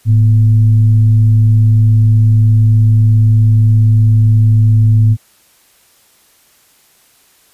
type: tone with frequency modulation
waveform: sine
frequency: 109.1 Hz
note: A2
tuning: 14 cents flat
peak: -5 dBFS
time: 0.05-5.17 s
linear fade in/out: 50 ms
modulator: 135 Hz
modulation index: 0.25
effects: white hiss -50 dBFS RMS until 7.53 s + resampled to 32000 Hz